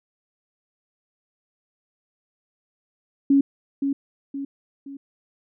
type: tone with echo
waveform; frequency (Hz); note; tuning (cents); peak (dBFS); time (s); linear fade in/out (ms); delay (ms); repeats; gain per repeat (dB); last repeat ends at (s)
sine; 277.2; C#4; 0; -13; 3.3-3.41; 5; 520; 3; -7; 4.97
effects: none